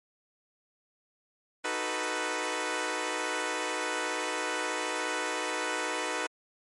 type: chord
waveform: 10% pulse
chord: B dominant seventh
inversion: first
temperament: equal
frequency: 311.1 / 370 / 440 / 493.9 Hz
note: D#4 / F#4 / A4 / B4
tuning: 0 / 0 / 0 / 0 cents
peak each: -28 / -29 / -29 / -25 dBFS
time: 1.64-6.27 s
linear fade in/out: 10 ms
effects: MP3 48 kbps